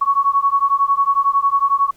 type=beating tone pair; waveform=sine; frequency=1108.7 / 1119.7 Hz; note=C#6 / C#6; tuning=0 / +17 cents; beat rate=11 Hz; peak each=-16 dBFS; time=0.01-1.91 s; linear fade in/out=10 ms; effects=pink hiss -54 dBFS RMS until 1.96 s